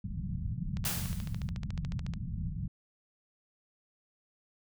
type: low-pass noise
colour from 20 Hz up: white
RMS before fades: -36 dBFS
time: 0.04-2.68 s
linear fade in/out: 5 ms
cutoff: 190 Hz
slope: 48 dB/octave
type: click train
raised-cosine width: 0.2 ms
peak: -27 dBFS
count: 20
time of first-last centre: 0.77-2.137 s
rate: 13.9 Hz
type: noise with exponential decay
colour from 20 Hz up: white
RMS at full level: -31 dBFS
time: 0.85-1.5 s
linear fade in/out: 2 ms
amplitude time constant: 140 ms
effects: none